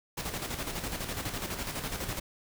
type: noise with tremolo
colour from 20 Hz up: pink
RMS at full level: -34 dBFS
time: 0.17-2.2 s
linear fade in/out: 10 ms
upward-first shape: square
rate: 12 Hz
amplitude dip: 50%
effects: none